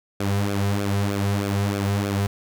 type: tone with flanger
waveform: sawtooth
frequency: 100.3 Hz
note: G2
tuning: 40 cents sharp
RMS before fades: -23 dBFS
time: 0.2-2.27 s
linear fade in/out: 5 ms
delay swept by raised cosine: 1 to 3.6 ms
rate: 3.2 Hz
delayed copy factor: -0.7
effects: none